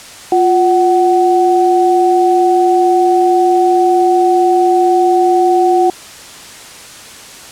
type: tone pair together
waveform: sine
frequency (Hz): 352.5 / 747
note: F4 / F#5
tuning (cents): +16 / +16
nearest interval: octave + minor second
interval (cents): 1300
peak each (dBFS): -10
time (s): 0.32-5.9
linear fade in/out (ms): 2
effects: white hiss -33 dBFS RMS until 7.51 s + low-pass 9000 Hz 12 dB/octave